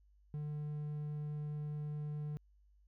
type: tone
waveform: triangle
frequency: 149.2 Hz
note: D3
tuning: 28 cents sharp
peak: -36 dBFS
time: 0.34-2.37 s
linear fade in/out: 0 ms
effects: added 50 Hz sine -64 dBFS peak until 2.87 s